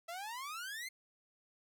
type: exponential sweep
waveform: sawtooth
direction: up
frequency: 654 to 2138 Hz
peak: -38 dBFS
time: 0.08-0.89 s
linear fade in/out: 10 ms
effects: none